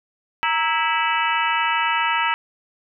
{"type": "harmonic tone with a mistuned harmonic", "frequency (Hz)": 327.8, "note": "E4", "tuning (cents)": -10, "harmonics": [3, 4, 5, 6, 7, 8, 9], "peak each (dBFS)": [-22, -24, -28, -27, -29, -27, -29], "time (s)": [0.43, 2.34], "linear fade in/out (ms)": 0, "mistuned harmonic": 3, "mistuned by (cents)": -91, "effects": []}